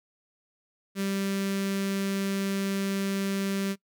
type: tone with notch filter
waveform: sawtooth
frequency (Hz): 196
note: G3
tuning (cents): 0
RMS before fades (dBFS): -29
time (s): 0.95-3.76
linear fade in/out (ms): 50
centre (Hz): 820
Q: 1
effects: noise-tail reverb RT60 0.1 s tail -22 dB re dry